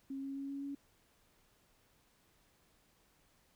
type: tone with pitch steps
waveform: sine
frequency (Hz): 271.4 / 273.6 / 275.8 / 278.1 / 280.3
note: C#4 / C#4 / C#4 / C#4 / C#4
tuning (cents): -36 / -23 / -9 / +6 / +19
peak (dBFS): -39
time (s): 0.1-0.75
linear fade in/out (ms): 5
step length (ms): 130
effects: pink hiss -71 dBFS RMS until 3.55 s